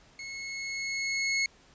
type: tone with level ramp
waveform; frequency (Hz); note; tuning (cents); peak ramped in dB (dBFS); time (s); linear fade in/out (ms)
sawtooth; 2180; C#7; -29; -35 to -21; 0.19-1.46; 2
effects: pink hiss -59 dBFS RMS until 1.74 s + resampled to 16000 Hz